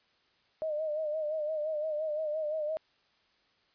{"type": "tone with vibrato", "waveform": "sine", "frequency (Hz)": 615, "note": "D#5", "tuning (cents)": -20, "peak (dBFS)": -30, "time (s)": [0.62, 2.77], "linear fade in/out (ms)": 0, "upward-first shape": "sine", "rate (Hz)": 5.8, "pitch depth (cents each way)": 61, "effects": ["white hiss -69 dBFS RMS until 3.74 s", "resampled to 11025 Hz"]}